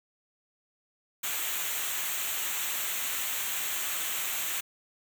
white noise with comb filter, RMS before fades -32 dBFS, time 1.23-4.61 s, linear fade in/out 10 ms, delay 0.2 ms, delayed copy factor -0.7, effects none

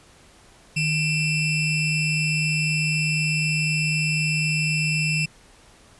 square ring-modulated tone, 1266 Hz, D#6, 30 cents sharp, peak -18 dBFS, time 0.76-5.26 s, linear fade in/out 10 ms, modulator 1420 Hz, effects pink hiss -52 dBFS RMS until 5.99 s + resampled to 24000 Hz

